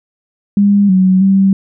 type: tone with pitch steps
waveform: sine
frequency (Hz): 202.1 / 186.9 / 193.9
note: G#3 / F#3 / G3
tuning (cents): -47 / +18 / -19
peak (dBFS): -6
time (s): 0.57-1.53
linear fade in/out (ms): 2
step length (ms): 320
effects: none